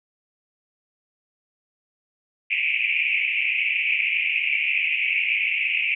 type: band-pass noise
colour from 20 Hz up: pink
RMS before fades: -23 dBFS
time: 2.5-5.95 s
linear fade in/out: 10 ms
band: 2200 to 2700 Hz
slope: 96 dB/octave
effects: none